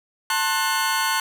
sawtooth chord, F# diminished, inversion first, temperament just, 888 / 1065.6 / 1480 Hz, A5 / C6 / F#6, +16 / +31 / 0 cents, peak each -21 dBFS, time 0.3-1.2 s, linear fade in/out 2 ms, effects none

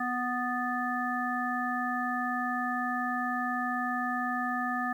harmonic tone with a mistuned harmonic, 246.9 Hz, B3, in tune, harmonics 1 / 3 / 5 / 7, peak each -34 / -34 / -34 / -34 dBFS, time 0-4.93 s, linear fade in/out 5 ms, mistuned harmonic 7, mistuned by +22 cents, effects 10-bit

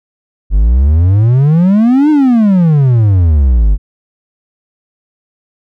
triangle exponential two-way sweep, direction up then down, 46.42 to 311.7 to 46.42 Hz, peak -3 dBFS, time 0.5-3.78 s, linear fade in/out 50 ms, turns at 2.1 s, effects none

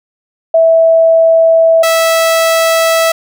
sine / sawtooth tone pair in turn, 655 / 655 Hz, E5 / E5, -11 / -11 cents, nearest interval unison, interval 0 cents, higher neither, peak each -4 dBFS, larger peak neither, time 0.54-1.83 / 1.83-3.12 s, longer neither, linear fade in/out 5 ms, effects none

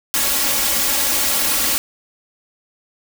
white noise with comb filter, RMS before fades -18 dBFS, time 0.14-1.78 s, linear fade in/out 0 ms, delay 3.6 ms, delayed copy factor +0.85, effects none

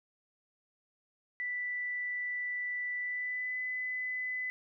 sine tone with pitch glide, 1975.5 to 2008 Hz, B6 to B6, 0 to +28 cents, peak -33 dBFS, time 1.4-4.5 s, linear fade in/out 0 ms, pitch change +28 cents, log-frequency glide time 2.98-3.58 s, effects none

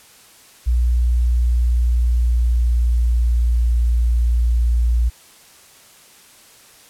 sine tone with pitch glide, 60.1 to 58.86 Hz, B1 to A#1, -46 to +17 cents, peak -13 dBFS, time 0.66-5.1 s, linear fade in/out 20 ms, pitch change -37 cents, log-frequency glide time 1.22-3.61 s, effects white hiss -47 dBFS RMS until 6.89 s + low-pass 12000 Hz 12 dB/octave

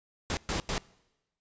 pink noise bursts at uneven times, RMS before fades -31 dBFS, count 3, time 0.3-0.37 / 0.49-0.6 / 0.69-0.78 s, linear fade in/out 0 ms, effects noise-tail reverb RT60 1.0 s tail -23 dB re dry + resampled to 16000 Hz

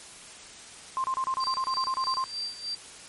sine tone bursts, 1052 Hz, C6, 9 cents sharp, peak -25 dBFS, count 13, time 0.97-2.24 s, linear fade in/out 0 ms, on 70 ms, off 30 ms
sine tone with tremolo, 4689 Hz, D8, 4 cents flat, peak -29 dBFS, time 1.4-2.75 s, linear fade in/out 5 ms, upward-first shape sine, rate 3.2 Hz, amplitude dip 80%
effects white hiss -46 dBFS RMS until 3.08 s + MP3 48 kbps

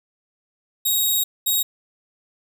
5% pulse tone pair in turn, 3784 / 3784 Hz, A#7 / A#7, +25 / +25 cents, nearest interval unison, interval 0 cents, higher neither, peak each -10 dBFS, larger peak neither, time 0.85-1.24 / 1.46-1.63 s, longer first, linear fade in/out 10 ms, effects none

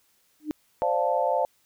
sine tone with exponential growth, 303.2 Hz, D#4, 45 cents flat, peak -21 dBFS, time 0.4-0.51 s, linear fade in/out 0 ms, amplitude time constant 23 ms
sine chord, D minor seventh, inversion third, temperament equal, 523.3 / 587.3 / 698.5 / 880 Hz, C5 / D5 / F5 / A5, 0 / 0 / 0 / 0 cents, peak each -27 dBFS, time 0.82-1.45 s, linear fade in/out 0 ms
effects white hiss -66 dBFS RMS until 1.65 s

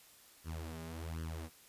sawtooth tone with flanger, 81.1 Hz, E2, 28 cents flat, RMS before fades -43 dBFS, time 0.44-1.5 s, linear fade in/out 50 ms, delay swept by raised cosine 0.63 to 4.93 ms, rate 1.3 Hz, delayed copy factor +0.9, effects white hiss -61 dBFS RMS until 1.68 s + resampled to 32000 Hz

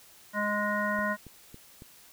harmonic tone, 207.7 Hz, G#3, in tune, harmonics 1 / 3 / 5 / 7 / 9, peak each -33 / -33 / -33 / -33 / -33 dBFS, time 0.33-1.17 s, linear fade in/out 50 ms
click train, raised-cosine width 3 ms, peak -33 dBFS, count 4, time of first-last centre 0.99-1.821 s, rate 3.61 Hz
effects white hiss -55 dBFS RMS until 2.12 s

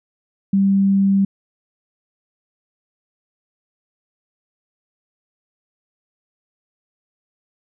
sine tone, 196 Hz, G3, in tune, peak -12 dBFS, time 0.53-1.25 s, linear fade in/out 5 ms, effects none

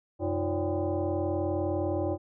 sine tone with frequency modulation, 130.81 Hz, C3, in tune, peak -26 dBFS, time 0.19-2.18 s, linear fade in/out 50 ms, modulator 222 Hz, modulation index 2.6, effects none

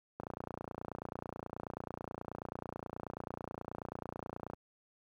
click train, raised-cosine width 1 ms, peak -25 dBFS, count 128, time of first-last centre 0.2-4.534 s, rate 29.3 Hz, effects high-pass 80 Hz 12 dB/octave + 11-bit

